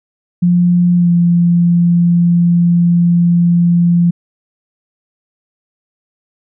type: tone with pitch glide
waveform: sine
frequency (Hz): 175.9 to 172.58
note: F3 to F3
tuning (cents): +13 to -20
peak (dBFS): -7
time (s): 0.42-4.11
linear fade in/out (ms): 10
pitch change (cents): -33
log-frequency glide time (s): 0.96-1.1
effects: none